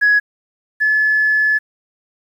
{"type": "tone pair in turn", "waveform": "sine", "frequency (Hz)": [1676, 1721.1], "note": ["G#6", "A6"], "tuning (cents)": [15, -39], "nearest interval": "unison", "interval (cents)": 46, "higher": "second", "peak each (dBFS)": [-8, -11], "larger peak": "first", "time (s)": [[0.01, 0.2], [0.8, 1.59]], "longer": "second", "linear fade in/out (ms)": 20, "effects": ["tanh soft clip ceiling -6 dBFS", "8-bit"]}